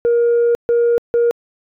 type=tone bursts at uneven times; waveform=sine; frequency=472.2 Hz; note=A#4; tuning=22 cents sharp; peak=-9 dBFS; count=3; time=0.05-0.55 / 0.69-0.98 / 1.14-1.31 s; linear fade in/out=0 ms; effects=tanh soft clip ceiling -9 dBFS